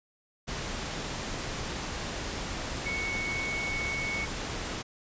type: tone in noise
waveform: sine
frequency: 2217 Hz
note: C#7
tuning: in tune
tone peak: -31 dBFS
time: 2.85-4.26 s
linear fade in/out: 20 ms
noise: pink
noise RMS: -35 dBFS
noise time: 0.47-4.83 s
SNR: +1 dB
effects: resampled to 16000 Hz